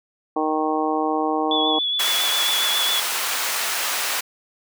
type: harmonic tone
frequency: 155.56 Hz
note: D#3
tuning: in tune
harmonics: 2 / 3 / 4 / 5 / 6 / 7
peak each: -24 / -26 / -30 / -24 / -30 / -28 dBFS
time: 0.36-1.79 s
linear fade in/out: 5 ms
type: tone with vibrato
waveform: sine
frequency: 3416 Hz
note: G#7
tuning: 48 cents sharp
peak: -20 dBFS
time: 1.51-3 s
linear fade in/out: 2 ms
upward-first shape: sine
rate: 7.3 Hz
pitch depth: 28 cents each way
type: high-pass noise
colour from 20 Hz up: pink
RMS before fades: -24 dBFS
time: 1.99-4.21 s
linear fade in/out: 10 ms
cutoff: 1000 Hz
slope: 12 dB/octave
effects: none